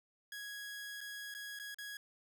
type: tone with dropouts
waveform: sawtooth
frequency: 1661.2 Hz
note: G#6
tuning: in tune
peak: -40 dBFS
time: 0.32-1.97 s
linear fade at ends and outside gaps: 2 ms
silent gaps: 1.007-1.012 / 1.341-1.348 / 1.59-1.597 / 1.745-1.785 s
effects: none